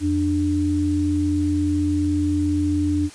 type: tone pair together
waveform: sine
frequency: 87.31 / 296.2 Hz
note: F2 / D4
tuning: 0 / +15 cents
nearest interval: octave + major sixth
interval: 2115 cents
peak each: -23 / -19 dBFS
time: 0-3.1 s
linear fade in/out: 50 ms
effects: white hiss -43 dBFS RMS until 3.14 s + resampled to 22050 Hz